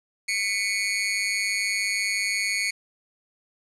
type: tone with amplitude modulation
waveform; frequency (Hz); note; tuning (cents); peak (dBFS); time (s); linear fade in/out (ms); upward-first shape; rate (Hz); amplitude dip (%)
sawtooth; 2217; C#7; 0; -16; 0.28-2.71; 10; sine; 203; 90
effects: resampled to 24000 Hz + 8-bit